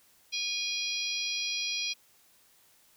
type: harmonic tone with a mistuned harmonic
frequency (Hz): 819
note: G#5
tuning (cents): -24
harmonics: 3 / 4 / 5 / 6 / 7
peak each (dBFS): -35 / -36 / -37 / -38 / -38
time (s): 0.32-1.94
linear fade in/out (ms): 20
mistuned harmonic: 7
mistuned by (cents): -21
effects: white hiss -63 dBFS RMS until 2.96 s